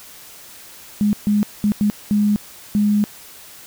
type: tone bursts at uneven times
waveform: sine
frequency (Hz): 207.7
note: G#3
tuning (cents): 0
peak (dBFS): -13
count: 6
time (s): 1.01-1.13 / 1.27-1.43 / 1.64-1.72 / 1.81-1.9 / 2.11-2.36 / 2.75-3.04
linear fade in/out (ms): 0
effects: white hiss -41 dBFS RMS until 3.66 s